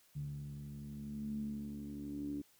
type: tone with low-pass filter sweep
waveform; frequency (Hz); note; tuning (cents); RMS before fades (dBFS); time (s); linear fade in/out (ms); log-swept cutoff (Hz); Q
10% pulse; 72.1; D2; -31; -43; 0.15-2.42; 10; 150 to 300; 9.1
effects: white hiss -68 dBFS RMS until 2.59 s